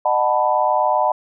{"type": "chord", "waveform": "sine", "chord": "B dominant seventh", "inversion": "first", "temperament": "equal with one note detuned", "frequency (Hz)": [612.3, 740, 880, 987.8], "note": ["D#5", "F#5", "A5", "B5"], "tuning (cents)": [-28, 0, 0, 0], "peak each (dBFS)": -20, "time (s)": [0.05, 1.12], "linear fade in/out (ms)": 5, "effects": []}